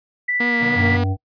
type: tone with tremolo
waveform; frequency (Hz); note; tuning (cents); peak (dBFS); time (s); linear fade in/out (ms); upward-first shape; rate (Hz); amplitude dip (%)
sine; 1975.5; B6; 0; -17; 0.28-0.97; 10; triangle; 16; 25
type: tone with vibrato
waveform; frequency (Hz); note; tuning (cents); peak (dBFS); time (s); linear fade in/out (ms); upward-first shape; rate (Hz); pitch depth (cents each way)
sawtooth; 238; A#3; +36; -17; 0.4-1.04; 5; triangle; 3.8; 25
type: chord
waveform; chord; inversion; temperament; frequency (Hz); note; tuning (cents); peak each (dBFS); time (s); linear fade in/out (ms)
sawtooth; B major seventh; none; equal with one note detuned; 123.47 / 151.75 / 185 / 233.1; B2 / D#3 / F#3 / A#3; 0 / -43 / 0 / 0; -26 / -28 / -31 / -27; 0.6-0.99; 20
type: harmonic tone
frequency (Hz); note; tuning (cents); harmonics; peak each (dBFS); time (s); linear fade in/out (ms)
95.6; G2; -43; 1 / 3 / 5 / 7 / 8; -18 / -28 / -34 / -42 / -32; 0.75-1.17; 50
effects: noise-tail reverb RT60 0.1 s tail -26 dB re dry + resampled to 11025 Hz